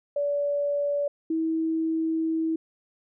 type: tone pair in turn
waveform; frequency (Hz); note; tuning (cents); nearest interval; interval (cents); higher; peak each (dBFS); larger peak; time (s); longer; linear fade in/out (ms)
sine; 575 / 322.7; D5 / E4; -37 / -37; minor seventh; 1000; first; -23; neither; 0.16-1.08 / 1.3-2.56; second; 5
effects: none